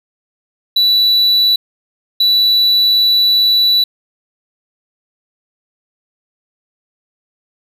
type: tone bursts at uneven times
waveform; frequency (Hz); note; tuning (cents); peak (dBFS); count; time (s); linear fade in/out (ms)
triangle; 3951; B7; 0; -7; 2; 0.76-1.56 / 2.2-3.84; 5
effects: none